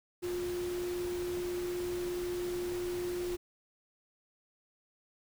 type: tone in noise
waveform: sine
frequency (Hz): 354.8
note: F4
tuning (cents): +27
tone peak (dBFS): -33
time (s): 0.22-3.37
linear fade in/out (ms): 20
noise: pink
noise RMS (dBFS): -45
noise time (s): 0.22-3.37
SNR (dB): +9
effects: none